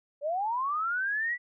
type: linear sweep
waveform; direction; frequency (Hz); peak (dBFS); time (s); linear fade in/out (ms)
sine; up; 553 to 1980; -27; 0.21-1.38; 50
effects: none